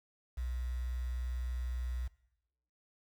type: tone with quantisation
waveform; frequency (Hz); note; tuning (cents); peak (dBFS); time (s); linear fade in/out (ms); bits
sine; 61.74; B1; 0; -34; 0.37-2.08; 10; 9
effects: noise-tail reverb RT60 0.9 s tail -21 dB re dry